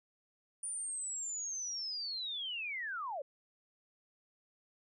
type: linear sweep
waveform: sine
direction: down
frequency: 9450 to 517 Hz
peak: -37 dBFS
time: 0.63-3.22 s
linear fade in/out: 5 ms
effects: none